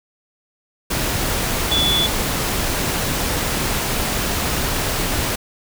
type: tone in noise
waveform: sine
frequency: 3441 Hz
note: A7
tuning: 39 cents flat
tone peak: -16 dBFS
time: 1.71-2.07 s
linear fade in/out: 10 ms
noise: pink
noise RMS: -21 dBFS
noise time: 0.9-5.36 s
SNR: +2 dB
effects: none